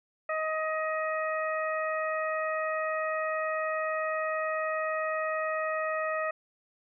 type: harmonic tone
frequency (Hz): 629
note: D#5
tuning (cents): +19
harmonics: 1 / 2 / 3 / 4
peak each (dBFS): -31 / -33 / -35 / -42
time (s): 0.29-6.31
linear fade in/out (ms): 5
effects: none